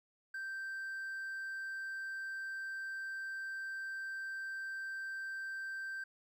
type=tone with hard clipping; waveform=triangle; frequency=1565 Hz; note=G6; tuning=3 cents flat; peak=-40 dBFS; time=0.34-6.04 s; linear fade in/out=5 ms; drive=5 dB; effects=none